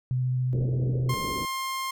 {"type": "tone with vibrato", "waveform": "sine", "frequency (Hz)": 127.1, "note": "C3", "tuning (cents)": -50, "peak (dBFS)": -23, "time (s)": [0.11, 1.14], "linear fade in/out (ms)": 0, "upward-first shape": "triangle", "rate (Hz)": 14, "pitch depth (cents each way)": 13}
{"type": "low-pass noise", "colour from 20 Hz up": "white", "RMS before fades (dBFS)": -35, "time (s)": [0.53, 1.45], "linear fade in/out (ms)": 0, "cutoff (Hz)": 510, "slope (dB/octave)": 48}
{"type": "tone", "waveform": "sawtooth", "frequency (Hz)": 1060, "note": "C6", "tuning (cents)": 22, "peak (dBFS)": -25, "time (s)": [1.09, 1.91], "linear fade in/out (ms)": 5}
{"effects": []}